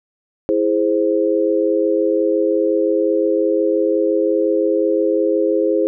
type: chord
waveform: sine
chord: E augmented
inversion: none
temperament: equal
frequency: 329.6 / 415.3 / 523.3 Hz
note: E4 / G#4 / B#4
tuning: 0 / 0 / 0 cents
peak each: -18 dBFS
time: 0.49-5.87 s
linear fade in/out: 0 ms
effects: none